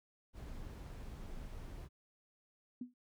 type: noise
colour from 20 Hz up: brown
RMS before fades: -47 dBFS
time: 0.33-1.89 s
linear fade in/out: 50 ms
type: tone with exponential decay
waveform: sine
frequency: 246.9 Hz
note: B3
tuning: in tune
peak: -37 dBFS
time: 2.81-2.94 s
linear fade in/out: 5 ms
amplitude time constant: 28 ms
effects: none